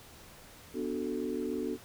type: chord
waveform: sine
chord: B minor seventh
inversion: none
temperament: equal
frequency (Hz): 246.9 / 293.7 / 370 / 440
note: B3 / D4 / F#4 / A4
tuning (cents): 0 / 0 / 0 / 0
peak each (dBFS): -37 / -37 / -37 / -38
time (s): 0.73-1.78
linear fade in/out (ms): 50
effects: pink hiss -53 dBFS RMS until 1.84 s